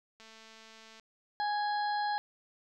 click train, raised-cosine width 0.2 ms, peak -37 dBFS, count 178, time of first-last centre 0.2-0.997 s, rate 222 Hz
harmonic tone, 830.6 Hz, G#5, in tune, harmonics 1 / 2 / 4 / 5 / 6, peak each -30 / -38 / -50 / -43 / -53 dBFS, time 1.4-2.18 s, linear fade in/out 0 ms
effects none

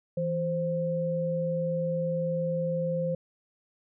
sine tone pair together, 164.81 / 523.2 Hz, E3 / C5, 0 / 0 cents, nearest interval octave + minor sixth, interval 2000 cents, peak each -30 / -28 dBFS, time 0.17-3.15 s, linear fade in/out 5 ms, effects none

